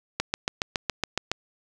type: click train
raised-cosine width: 0.2 ms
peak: -7 dBFS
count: 9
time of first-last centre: 0.2-1.316 s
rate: 7.17 Hz
effects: none